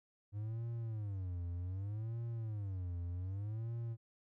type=tone with vibrato; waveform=triangle; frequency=100.7 Hz; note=G2; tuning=47 cents sharp; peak=-36 dBFS; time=0.32-3.97 s; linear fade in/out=50 ms; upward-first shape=sine; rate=0.65 Hz; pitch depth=260 cents each way; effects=none